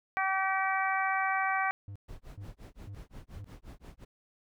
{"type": "harmonic tone", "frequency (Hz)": 383.7, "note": "G4", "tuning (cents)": -37, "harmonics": [2, 3, 4, 5, 6], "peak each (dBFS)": [-31, -33, -34, -35, -36], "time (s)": [0.17, 1.71], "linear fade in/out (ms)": 0}
{"type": "tone bursts", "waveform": "triangle", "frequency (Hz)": 100, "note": "G2", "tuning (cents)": 35, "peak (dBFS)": -38, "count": 4, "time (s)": [1.88, 3.444], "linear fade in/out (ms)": 0, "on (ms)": 76, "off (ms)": 420}
{"type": "noise with tremolo", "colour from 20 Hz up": "brown", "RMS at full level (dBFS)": -44, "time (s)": [2.08, 4.05], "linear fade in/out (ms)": 10, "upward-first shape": "sine", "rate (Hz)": 5.7, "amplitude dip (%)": 100}
{"effects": []}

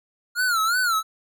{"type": "tone with vibrato", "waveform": "square", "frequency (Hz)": 1396.9, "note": "F6", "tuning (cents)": 0, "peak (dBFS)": -20, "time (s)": [0.35, 1.03], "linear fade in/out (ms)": 50, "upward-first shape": "sine", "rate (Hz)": 2.8, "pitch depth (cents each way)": 140, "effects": []}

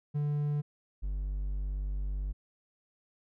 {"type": "tone pair in turn", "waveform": "triangle", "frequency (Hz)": [146.83, 49], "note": ["D3", "G1"], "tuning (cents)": [0, 0], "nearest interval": "octave + perfect fifth", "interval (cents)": 1900, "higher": "first", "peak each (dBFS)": [-26, -29], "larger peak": "first", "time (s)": [[0.14, 0.62], [1.02, 2.33]], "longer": "second", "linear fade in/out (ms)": 20, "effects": []}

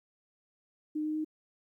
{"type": "tone with pitch steps", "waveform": "sine", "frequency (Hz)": [305.2, 307.7, 310.2], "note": ["D#4", "D#4", "D#4"], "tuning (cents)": [-33, -19, -5], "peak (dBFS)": -30, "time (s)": [0.95, 1.247], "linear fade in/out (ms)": 10, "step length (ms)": 99, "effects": ["12-bit"]}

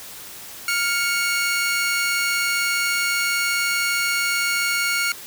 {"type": "tone pair together", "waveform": "sawtooth", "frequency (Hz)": [1402.7, 2217], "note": ["F6", "C#7"], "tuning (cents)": [7, 0], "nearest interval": "minor sixth", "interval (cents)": 793, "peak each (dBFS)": -19, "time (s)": [0.68, 5.12], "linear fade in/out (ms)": 2, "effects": ["white hiss -38 dBFS RMS until 5.26 s"]}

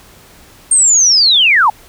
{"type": "linear sweep", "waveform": "sine", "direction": "down", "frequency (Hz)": [8710, 784], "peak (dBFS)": -6, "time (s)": [0.71, 1.7], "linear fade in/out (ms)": 5, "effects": ["pink hiss -42 dBFS RMS until 1.88 s"]}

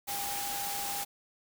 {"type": "tone in noise", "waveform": "sine", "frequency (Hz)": 805, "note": "G5", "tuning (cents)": 46, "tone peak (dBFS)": -38, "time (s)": [0.07, 1.05], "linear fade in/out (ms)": 20, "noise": "white", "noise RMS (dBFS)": -36, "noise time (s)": [0.07, 1.05], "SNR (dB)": -5, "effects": []}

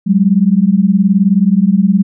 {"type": "beating tone pair", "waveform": "sine", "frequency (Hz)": [186.1, 205.1], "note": ["F#3", "G#3"], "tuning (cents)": [10, -21], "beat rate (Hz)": 19, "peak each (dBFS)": -10, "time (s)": [0.06, 2.03], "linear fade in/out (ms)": 20, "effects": []}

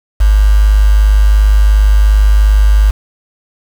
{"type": "tone with quantisation", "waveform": "sine", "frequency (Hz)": 51.4, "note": "G#1", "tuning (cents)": -17, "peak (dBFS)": -4, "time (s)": [0.2, 2.91], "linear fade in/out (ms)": 10, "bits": 4, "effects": []}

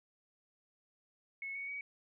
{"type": "tone with pitch steps", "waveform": "sine", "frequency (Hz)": [2194, 2227, 2261], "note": ["C#7", "C#7", "C#7"], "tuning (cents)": [-18, 7, 34], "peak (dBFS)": -39, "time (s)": [1.42, 1.81], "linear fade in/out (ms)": 2, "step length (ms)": 130, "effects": []}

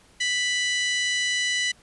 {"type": "harmonic tone with a mistuned harmonic", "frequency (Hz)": 988, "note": "B5", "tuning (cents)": 0, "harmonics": [2, 3, 4, 5, 6, 7, 8, 9], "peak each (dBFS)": [-25, -28, -31, -41, -33, -38, -40, -41], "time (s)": [0.2, 1.72], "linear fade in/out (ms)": 10, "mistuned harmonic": 4, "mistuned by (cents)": 25, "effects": ["pink hiss -56 dBFS RMS until 1.82 s", "resampled to 24000 Hz"]}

